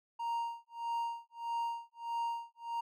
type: tone with tremolo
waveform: triangle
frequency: 932.3 Hz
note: A#5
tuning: in tune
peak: -30 dBFS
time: 0.19-2.81 s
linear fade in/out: 10 ms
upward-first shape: sine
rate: 1.6 Hz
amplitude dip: 100%
effects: none